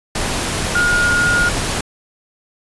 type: tone in noise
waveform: sine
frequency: 1429 Hz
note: F6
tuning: 39 cents sharp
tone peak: -13 dBFS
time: 0.75-1.49 s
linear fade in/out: 5 ms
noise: pink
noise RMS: -20 dBFS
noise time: 0.15-1.81 s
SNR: +4 dB
effects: resampled to 24000 Hz